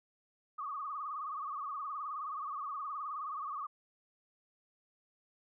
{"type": "tone with vibrato", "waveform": "sine", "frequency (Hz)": 1174.7, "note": "D6", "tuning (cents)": 0, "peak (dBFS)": -37, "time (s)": [0.58, 3.67], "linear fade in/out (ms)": 10, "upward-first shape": "sine", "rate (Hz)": 19, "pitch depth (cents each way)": 120, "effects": []}